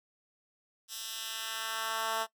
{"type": "tone with high-pass filter sweep", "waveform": "10% pulse", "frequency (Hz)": 223.3, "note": "A3", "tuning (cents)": 26, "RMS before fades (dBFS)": -36, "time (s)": [0.88, 2.27], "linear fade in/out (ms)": 50, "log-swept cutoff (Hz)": [4900, 720], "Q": 1, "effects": ["noise-tail reverb RT60 0.1 s tail -19 dB re dry"]}